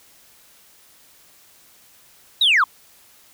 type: linear sweep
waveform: sine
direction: down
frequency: 3951 to 1001 Hz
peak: -11 dBFS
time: 2.41-2.64 s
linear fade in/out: 5 ms
effects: tanh soft clip ceiling -10 dBFS + white hiss -52 dBFS RMS until 3.33 s